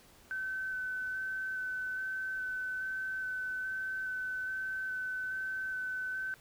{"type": "tone with vibrato", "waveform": "sine", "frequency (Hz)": 1523, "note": "F#6", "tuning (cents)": 50, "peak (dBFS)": -34, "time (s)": [0.31, 6.34], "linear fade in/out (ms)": 0, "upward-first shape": "square", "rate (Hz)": 1.2, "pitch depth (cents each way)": 10, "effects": ["pink hiss -60 dBFS RMS until 6.4 s"]}